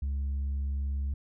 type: tone with tanh clipping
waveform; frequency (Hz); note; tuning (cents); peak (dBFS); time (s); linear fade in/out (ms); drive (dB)
sine; 69.3; C#2; 0; -29; 0.02-1.14; 5; 2
effects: none

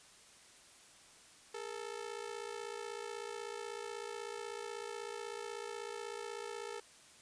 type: ring-modulated tone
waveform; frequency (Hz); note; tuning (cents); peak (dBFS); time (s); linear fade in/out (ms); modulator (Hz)
sawtooth; 440; A4; 0; -35; 1.54-6.8; 5; 28.1
effects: white hiss -60 dBFS RMS until 7.21 s + resampled to 22050 Hz

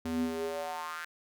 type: tone with high-pass filter sweep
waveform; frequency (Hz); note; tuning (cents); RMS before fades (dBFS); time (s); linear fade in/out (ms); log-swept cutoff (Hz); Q
square; 81.5; E2; -19; -35; 0.05-1.05; 5; 170 to 1600; 4.5
effects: none

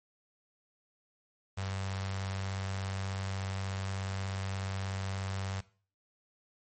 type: tone with notch filter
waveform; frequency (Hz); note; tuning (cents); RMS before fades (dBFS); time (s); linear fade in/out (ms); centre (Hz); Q
sawtooth; 96.6; G2; -25; -36; 1.57-5.61; 10; 290; 0.52
effects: noise-tail reverb RT60 0.4 s tail -18 dB re dry + MP3 32 kbps

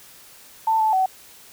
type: tone with pitch steps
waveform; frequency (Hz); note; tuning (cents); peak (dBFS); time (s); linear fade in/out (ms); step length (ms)
sine; 889 / 873 / 756; A5 / A5 / F#5; +18 / -14 / +37; -16; 0.67-1.06; 5; 130
effects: white hiss -47 dBFS RMS until 1.52 s

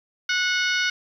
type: harmonic tone with a mistuned harmonic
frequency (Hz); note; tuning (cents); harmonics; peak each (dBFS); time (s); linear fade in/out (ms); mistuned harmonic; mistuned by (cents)
735; F#5; -12; 2 / 3 / 4 / 5 / 6 / 7 / 8; -23 / -27 / -29 / -31 / -33 / -34 / -35; 0.29-0.9; 5; 3; -20
effects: 9-bit

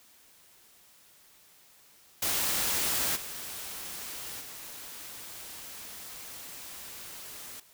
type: noise with level steps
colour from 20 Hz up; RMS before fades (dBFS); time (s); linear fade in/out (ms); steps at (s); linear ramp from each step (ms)
white; -29 / -40 / -44; 2.22-7.6; 5; 3.15 / 4.4; 20
effects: white hiss -59 dBFS RMS until 7.73 s

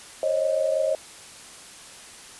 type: tone cluster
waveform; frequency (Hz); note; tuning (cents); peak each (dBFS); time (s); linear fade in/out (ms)
sine; 537 / 563 / 626; C5 / C#5 / D#5; +45 / +27 / +10; -25 / -29 / -23; 0.23-0.95; 2
effects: white hiss -44 dBFS RMS until 2.39 s + resampled to 24000 Hz

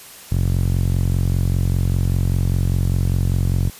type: tone with band-pass filter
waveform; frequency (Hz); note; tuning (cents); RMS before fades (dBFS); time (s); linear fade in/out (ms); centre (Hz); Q
sawtooth; 45.04; F#1; -46; -18; 0.31-3.7; 10; 110; 1.7
effects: white hiss -40 dBFS RMS until 3.79 s + resampled to 32000 Hz

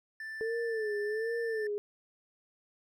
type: tone with pitch glide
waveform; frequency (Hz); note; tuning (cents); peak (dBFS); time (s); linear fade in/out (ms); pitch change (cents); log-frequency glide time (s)
triangle; 1767 to 1777.2; A6 to A6; +7 to +17; -37; 0.2-1.67; 2; +10; 0.8-1.41
type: tone with vibrato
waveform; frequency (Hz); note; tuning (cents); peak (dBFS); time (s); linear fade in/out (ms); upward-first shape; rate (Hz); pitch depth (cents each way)
sine; 438.9; A4; -4; -31; 0.41-1.78; 0; sine; 1.3; 110
effects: none

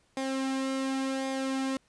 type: tone with flanger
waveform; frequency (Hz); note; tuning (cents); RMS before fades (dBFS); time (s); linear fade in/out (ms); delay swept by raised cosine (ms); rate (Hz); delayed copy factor
sawtooth; 266.7; C4; +33; -31; 0.17-1.77; 2; 0.7 to 2.6; 0.9; -0.55
effects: pink hiss -68 dBFS RMS until 1.88 s + resampled to 22050 Hz

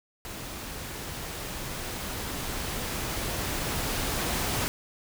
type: noise with level ramp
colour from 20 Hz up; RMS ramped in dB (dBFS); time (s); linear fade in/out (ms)
pink; -39 to -28; 0.25-4.68; 0
effects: none

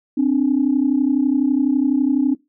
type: tone pair together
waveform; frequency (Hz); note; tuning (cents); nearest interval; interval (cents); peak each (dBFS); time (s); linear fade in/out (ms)
sine; 261.7 / 293.7; C4 / D4; 0 / 0; major second; 200; -16; 0.17-2.35; 10
effects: noise-tail reverb RT60 0.2 s tail -21 dB re dry + tanh soft clip ceiling -7 dBFS

